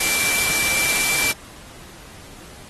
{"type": "tone in noise", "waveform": "sine", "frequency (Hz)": 2342, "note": "D7", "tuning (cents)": -5, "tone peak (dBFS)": -23, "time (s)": [0, 1.32], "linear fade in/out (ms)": 5, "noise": "white", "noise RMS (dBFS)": -21, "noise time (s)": [0, 1.32], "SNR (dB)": -5, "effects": ["pink hiss -43 dBFS RMS until 2.69 s", "AAC 32 kbps"]}